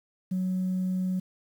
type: tone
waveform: sine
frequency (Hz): 185.2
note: F#3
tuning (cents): +2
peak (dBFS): -24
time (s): 0.31-1.2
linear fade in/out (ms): 10
effects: tanh soft clip ceiling -22 dBFS + 9-bit